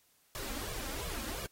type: noise with flanger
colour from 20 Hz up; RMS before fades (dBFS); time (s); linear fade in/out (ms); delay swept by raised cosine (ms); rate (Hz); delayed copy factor
pink; -40; 0.35-1.46; 0; 1.7 to 3.8; 2.8; +0.9
effects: white hiss -69 dBFS RMS until 1.51 s + AAC 48 kbps